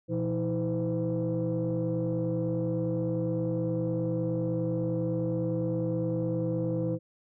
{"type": "tone cluster", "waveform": "sine", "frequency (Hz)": [120.6, 170.4, 323.1, 509], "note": ["B2", "F3", "E4", "C5"], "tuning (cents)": [-41, -42, -35, -48], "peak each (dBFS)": -31, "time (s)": [0.08, 6.99], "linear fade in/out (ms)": 50, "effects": ["tanh soft clip ceiling -21 dBFS"]}